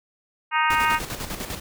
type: harmonic tone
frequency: 311.1 Hz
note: D#4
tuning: in tune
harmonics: 3 / 4 / 5 / 6 / 7 / 8 / 9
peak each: -22 / -24 / -26 / -28 / -29 / -30 / -31 dBFS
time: 0.51-1 s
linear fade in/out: 50 ms
type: noise with tremolo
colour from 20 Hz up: pink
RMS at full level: -30 dBFS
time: 0.7-1.6 s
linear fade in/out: 5 ms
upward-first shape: square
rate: 10 Hz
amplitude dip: 55%
effects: none